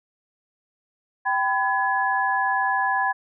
sine tone cluster, 780 / 1002 / 1692 Hz, G5 / B5 / G#6, -9 / +25 / +32 cents, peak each -24 dBFS, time 1.25-3.13 s, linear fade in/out 20 ms, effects none

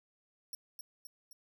15% pulse tone with echo, 5560 Hz, F8, 9 cents flat, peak -34 dBFS, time 0.53-0.55 s, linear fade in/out 2 ms, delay 260 ms, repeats 3, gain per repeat -4 dB, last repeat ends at 1.33 s, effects none

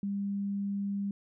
sine tone, 200 Hz, G3, 35 cents sharp, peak -30 dBFS, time 0.03-1.11 s, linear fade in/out 2 ms, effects none

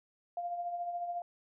sine tone with tremolo, 698.5 Hz, F5, in tune, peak -32 dBFS, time 0.37-1.22 s, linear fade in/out 2 ms, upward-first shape triangle, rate 14 Hz, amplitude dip 55%, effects none

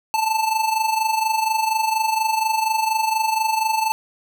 square tone with amplitude modulation, 880 Hz, A5, in tune, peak -16 dBFS, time 0.14-3.92 s, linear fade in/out 0 ms, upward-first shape sine, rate 24.2 Hz, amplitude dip 65%, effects none

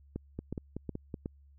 two click trains, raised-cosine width 3 ms, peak -23 / -24 dBFS, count 4 / 5, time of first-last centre 0.16-1.259 / 0.39-1.142 s, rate 2.73 / 5.32 Hz, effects added 70 Hz sine -56 dBFS peak until 1.58 s

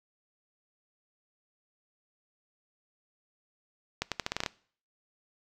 accelerating click train, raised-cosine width 0.2 ms, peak -12 dBFS, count 9, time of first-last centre 4.02-4.462 s, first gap 97 ms, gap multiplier 0.83, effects noise-tail reverb RT60 0.5 s tail -22 dB re dry

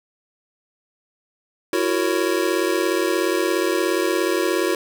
square chord, F# dominant seventh, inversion third, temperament just, 333 / 370 / 462.5 / 555 Hz, E4 / F#4 / A#4 / C#5, +18 / 0 / -14 / +2 cents, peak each -24 / -23 / -27 / -28 dBFS, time 1.73-4.75 s, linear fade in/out 2 ms, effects none

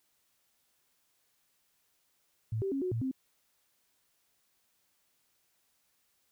sine tone with pitch steps, 110.5 / 388.7 / 273.7 / 366.5 / 114.3 / 262.5 Hz, A2 / G4 / C#4 / F#4 / A#2 / C4, +8 / -15 / -22 / -16 / -34 / +6 cents, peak -30 dBFS, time 2.52-3.114 s, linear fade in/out 5 ms, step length 99 ms, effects white hiss -74 dBFS RMS until 6.31 s

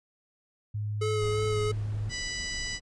sine tone, 105 Hz, G#2, 19 cents sharp, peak -29 dBFS, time 0.74-2.1 s, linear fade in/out 10 ms
square tone with vibrato, 426.5 Hz, G#4, 46 cents sharp, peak -28 dBFS, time 1.01-1.72 s, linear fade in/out 10 ms, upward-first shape sine, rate 2.9 Hz, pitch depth 20 cents each way
brown noise, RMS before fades -41 dBFS, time 1.19-2.81 s, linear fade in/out 50 ms
harmonic tone, 987.8 Hz, B5, in tune, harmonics 2 / 3 / 4 / 5 / 6 / 7 / 8, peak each -36 / -41 / -44 / -38 / -42 / -49 / -43 dBFS, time 2.09-2.8 s, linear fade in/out 50 ms
effects resampled to 22050 Hz

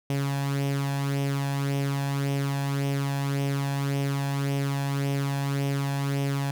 sawtooth tone with flanger, 139.4 Hz, C#3, 10 cents sharp, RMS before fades -27 dBFS, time 0.1-6.51 s, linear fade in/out 2 ms, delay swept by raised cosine 0.34 to 1.2 ms, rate 1.8 Hz, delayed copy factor +0.55, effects none

